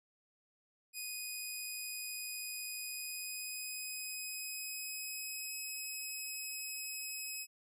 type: tone with pitch glide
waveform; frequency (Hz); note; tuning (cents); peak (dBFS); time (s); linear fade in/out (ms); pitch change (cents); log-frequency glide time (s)
10% pulse; 2489 to 2552; D#7 to D#7; 0 to +43; -32; 0.93-7.47; 50; +43; 2.81-5.66
effects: none